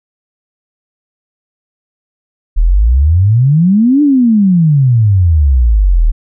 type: exponential two-way sweep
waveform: sine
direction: up then down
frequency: 36.71 to 300.4 to 36.71 Hz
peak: -5 dBFS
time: 2.56-6.12 s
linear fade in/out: 20 ms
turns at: 4.02 s
effects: none